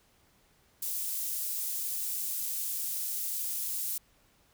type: high-pass noise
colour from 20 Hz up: pink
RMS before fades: -34 dBFS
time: 0.82-3.98 s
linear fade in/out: 5 ms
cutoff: 11000 Hz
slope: 12 dB/octave
effects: pink hiss -66 dBFS RMS until 4.53 s